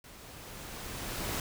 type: noise with level ramp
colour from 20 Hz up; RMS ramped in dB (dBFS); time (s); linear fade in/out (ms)
pink; -52 to -34; 0.04-1.4; 2
effects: none